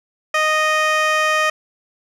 15% pulse tone with band-pass filter, 620 Hz, D#5, 6 cents flat, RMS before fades -17 dBFS, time 0.34-1.5 s, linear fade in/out 5 ms, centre 1800 Hz, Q 0.52, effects none

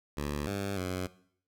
10% pulse tone with pitch steps, 72.9 / 99.4 / 91.7 Hz, D2 / G2 / F#2, -12 / +25 / -15 cents, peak -24 dBFS, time 0.17-1.07 s, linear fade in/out 5 ms, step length 300 ms, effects noise-tail reverb RT60 0.6 s tail -18 dB re dry

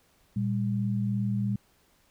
sine tone pair together, 116.94 / 199.8 Hz, A#2 / G3, +6 / +33 cents, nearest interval major sixth, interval 927 cents, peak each -28 dBFS, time 0.36-1.56 s, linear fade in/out 5 ms, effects pink hiss -65 dBFS RMS until 2.1 s

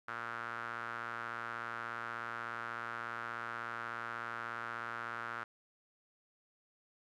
sawtooth tone with band-pass filter, 116.54 Hz, A#2, in tune, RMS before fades -42 dBFS, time 0.08-5.44 s, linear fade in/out 5 ms, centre 1400 Hz, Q 4.5, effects none

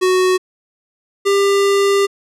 square tone pair in turn, 370 / 398 Hz, F#4 / G4, 0 / +26 cents, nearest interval minor second, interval 126 cents, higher second, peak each -12 dBFS, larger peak neither, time 0.01-0.38 / 1.25-2.07 s, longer second, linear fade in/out 20 ms, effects low-pass 10000 Hz 12 dB/octave

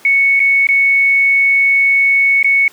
sine tone with dropouts, 2215 Hz, C#7, 2 cents flat, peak -8 dBFS, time 0.05-2.68 s, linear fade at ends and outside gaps 2 ms, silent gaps 0.395-0.401 / 0.67-0.688 / 2.429-2.444 s, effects pink hiss -43 dBFS RMS until 2.72 s + high-pass 300 Hz 12 dB/octave

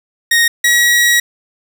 sawtooth tone pair in turn, 1864.7 / 1912.7 Hz, A#6 / A#6, 0 / +44 cents, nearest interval unison, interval 44 cents, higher second, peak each -5 dBFS, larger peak neither, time 0.31-0.48 / 0.64-1.2 s, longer second, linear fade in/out 5 ms, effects none

